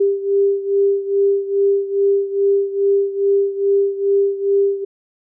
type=beating tone pair; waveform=sine; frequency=396.8 / 399.2 Hz; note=G4 / G4; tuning=+21 / +32 cents; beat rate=2.4 Hz; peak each=-15 / -19 dBFS; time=0-4.85 s; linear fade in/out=10 ms; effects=none